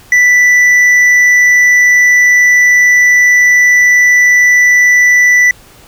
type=tone with hard clipping; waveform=triangle; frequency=1975.5 Hz; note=B6; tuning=in tune; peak=-5 dBFS; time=0.12-5.51 s; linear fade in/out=2 ms; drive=7 dB; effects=pink hiss -40 dBFS RMS until 5.87 s